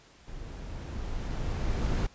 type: noise with level ramp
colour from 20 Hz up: brown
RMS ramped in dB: -42 to -26 dBFS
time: 0.27-2.07 s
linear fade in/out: 10 ms
effects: pink hiss -57 dBFS RMS until 2.14 s + resampled to 16000 Hz